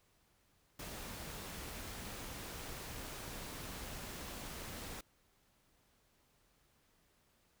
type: noise with amplitude modulation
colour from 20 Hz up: pink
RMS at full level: -45 dBFS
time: 0.79-5.01 s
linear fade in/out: 5 ms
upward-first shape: sine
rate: 256 Hz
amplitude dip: 30%
effects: pink hiss -73 dBFS RMS until 7.6 s